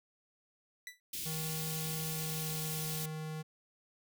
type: tone with exponential decay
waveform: sawtooth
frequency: 1975.5 Hz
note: B6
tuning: in tune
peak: -36 dBFS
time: 0.87-1 s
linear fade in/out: 1 ms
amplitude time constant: 28 ms
type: band-stop noise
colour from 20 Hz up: white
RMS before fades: -40 dBFS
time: 1.13-3.06 s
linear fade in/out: 5 ms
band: 350 to 2400 Hz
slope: 24 dB/octave
type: tone with pitch glide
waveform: square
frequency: 157.9 to 156.18 Hz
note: D#3 to D#3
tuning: +26 to +7 cents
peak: -39 dBFS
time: 1.25-3.43 s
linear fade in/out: 20 ms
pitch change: -19 cents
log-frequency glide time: 2.06-2.8 s
effects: none